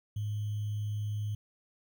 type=tone with sample-and-hold; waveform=sine; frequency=104.9 Hz; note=G#2; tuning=18 cents sharp; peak=-31 dBFS; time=0.16-1.35 s; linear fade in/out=5 ms; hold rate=3150 Hz; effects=none